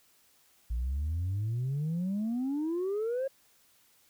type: exponential sweep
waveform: sine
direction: up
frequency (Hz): 55.5 to 550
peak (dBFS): -27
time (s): 0.7-3.28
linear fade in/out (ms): 10
effects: tanh soft clip ceiling -27 dBFS + white hiss -65 dBFS RMS until 4.09 s